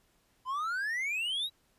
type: exponential sweep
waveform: triangle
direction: up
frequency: 996 to 3935 Hz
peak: -29 dBFS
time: 0.45-1.5 s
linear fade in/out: 50 ms
effects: pink hiss -70 dBFS RMS until 1.78 s + resampled to 32000 Hz